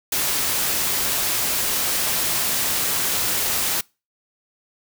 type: noise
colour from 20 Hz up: white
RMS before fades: -22 dBFS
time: 0.12-3.81 s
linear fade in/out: 5 ms
effects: noise-tail reverb RT60 0.3 s tail -26 dB re dry